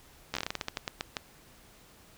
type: slowing click train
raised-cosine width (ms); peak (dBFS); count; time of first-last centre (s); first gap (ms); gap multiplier
0.2; -14; 15; 0.34-1.168; 12; 1.22
effects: pink hiss -57 dBFS RMS until 2.17 s